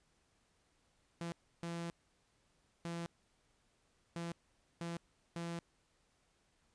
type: tone bursts at uneven times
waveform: sawtooth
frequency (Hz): 169.4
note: E3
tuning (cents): +48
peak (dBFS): -36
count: 6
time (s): 1.21-1.32 / 1.63-1.9 / 2.85-3.06 / 4.16-4.32 / 4.81-4.97 / 5.36-5.59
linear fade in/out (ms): 0
effects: pink hiss -75 dBFS RMS until 6.74 s + resampled to 22050 Hz